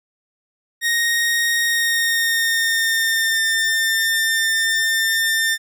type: tone with pitch glide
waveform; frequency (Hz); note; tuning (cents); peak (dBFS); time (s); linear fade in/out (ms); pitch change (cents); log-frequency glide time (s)
sawtooth; 1864.7 to 1799.1; A#6 to A6; 0 to +38; -13; 0.81-5.58; 50; -62; 1.64-3.44
effects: none